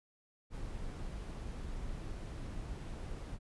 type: noise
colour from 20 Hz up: brown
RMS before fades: -42 dBFS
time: 0.5-3.39 s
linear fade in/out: 50 ms
effects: resampled to 24000 Hz